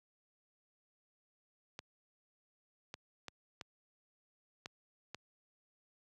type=clicks; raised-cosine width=0.2 ms; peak=-26 dBFS; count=6; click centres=1.791 / 2.941 / 3.283 / 3.612 / 4.659 / 5.146 s; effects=high-pass 80 Hz 12 dB/octave